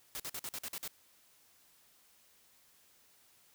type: noise bursts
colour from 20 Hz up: white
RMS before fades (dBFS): -41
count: 8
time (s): 0.15-0.877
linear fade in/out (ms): 0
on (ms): 48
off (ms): 49
effects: white hiss -66 dBFS RMS until 3.54 s